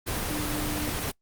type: tone in noise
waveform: sine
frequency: 299.9 Hz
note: D4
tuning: 36 cents sharp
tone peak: -31 dBFS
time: 0.29-0.91 s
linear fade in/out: 20 ms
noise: pink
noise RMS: -30 dBFS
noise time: 0.06-1.12 s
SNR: -4 dB
effects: noise-tail reverb RT60 0.1 s tail -24 dB re dry + Opus 24 kbps